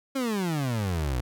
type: exponential sweep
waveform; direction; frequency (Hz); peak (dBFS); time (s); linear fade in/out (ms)
30% pulse; down; 277.2 to 58.27; -23; 0.15-1.21; 10
effects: none